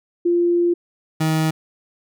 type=tone pair in turn; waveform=sine / 30% pulse; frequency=346.7 / 158.14 Hz; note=F4 / D#3; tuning=-13 / +28 cents; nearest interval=octave + major second; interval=1359 cents; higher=first; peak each=-14 dBFS; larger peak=neither; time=0.25-0.74 / 1.2-1.51 s; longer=first; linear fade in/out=10 ms; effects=none